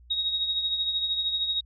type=tone with tremolo; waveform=sine; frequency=3775 Hz; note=A#7; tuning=21 cents sharp; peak=-22 dBFS; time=0.1-1.61 s; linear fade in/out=10 ms; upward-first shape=triangle; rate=13 Hz; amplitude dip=60%; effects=added 60 Hz sine -50 dBFS peak until 1.65 s